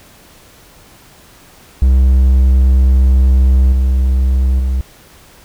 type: tone with level steps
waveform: triangle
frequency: 64.9 Hz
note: C2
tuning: 13 cents flat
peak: -4 / -7 / -10 dBFS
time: 1.82-4.81 s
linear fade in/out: 0 ms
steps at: 3.72 / 4.59 s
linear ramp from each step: 5 ms
effects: pink hiss -43 dBFS RMS until 5.44 s